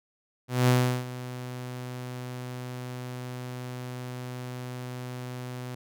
sawtooth tone with ADSR envelope, 125.3 Hz, B2, 25 cents sharp, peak -14 dBFS, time 0.48-5.75 s, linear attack 200 ms, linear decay 360 ms, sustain -17 dB, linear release 4 ms, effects none

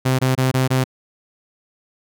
sawtooth tone bursts, 130 Hz, C3, 11 cents flat, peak -11 dBFS, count 5, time 0.05-0.842 s, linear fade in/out 10 ms, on 140 ms, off 23 ms, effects none

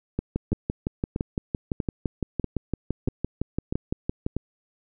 two click trains, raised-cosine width 3 ms, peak -12 / -13 dBFS, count 25 / 7, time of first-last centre 0.19-4.265 / 0.52-4.366 s, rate 5.89 / 1.56 Hz, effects none

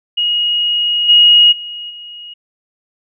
sine tone with level steps, 2883 Hz, F#7, 46 cents flat, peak -12 / -4 / -24 / -29 dBFS, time 0.17-2.34 s, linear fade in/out 10 ms, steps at 1.08 / 1.51 / 1.89 s, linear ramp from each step 20 ms, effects none

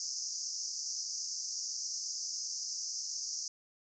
white band-pass noise, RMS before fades -39 dBFS, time 0-3.48 s, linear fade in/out 2 ms, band 4900 to 6600 Hz, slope 96 dB/octave, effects none

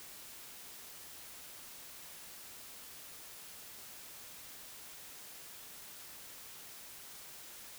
silence, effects white hiss -51 dBFS RMS until 7.78 s

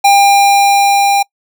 square tone with level ramp, 800 Hz, G5, 35 cents sharp, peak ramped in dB -5 to -9 dBFS, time 0.04-1.23 s, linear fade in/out 10 ms, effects noise-tail reverb RT60 0.1 s tail -25 dB re dry

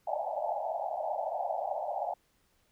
white band-pass noise, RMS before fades -34 dBFS, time 0.07-2.14 s, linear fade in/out 5 ms, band 580 to 850 Hz, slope 96 dB/octave, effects pink hiss -71 dBFS RMS until 2.71 s

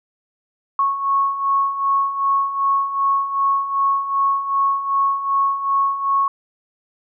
sine beating tone pair, 1100 / 1102.6 Hz, C#6 / C#6, -14 / -10 cents, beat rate 2.6 Hz, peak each -23 / -17 dBFS, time 0.79-6.28 s, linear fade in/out 2 ms, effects none

